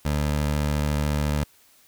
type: tone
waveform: 20% pulse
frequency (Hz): 74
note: D2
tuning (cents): +14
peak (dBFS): -17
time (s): 0.05-1.44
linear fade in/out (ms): 5
effects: white hiss -57 dBFS RMS until 1.87 s